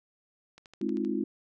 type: click train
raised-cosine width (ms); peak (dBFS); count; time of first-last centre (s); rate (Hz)
0.2; -33; 7; 0.58-1.049; 12.8
type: chord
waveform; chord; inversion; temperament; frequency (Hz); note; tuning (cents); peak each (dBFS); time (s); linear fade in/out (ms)
sine; F minor seventh; first; just; 209.5 / 261.9 / 314.3 / 349.2; Ab3 / C4 / Eb4 / F4; +15 / +2 / +18 / 0; -33; 0.81-1.24; 5
effects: none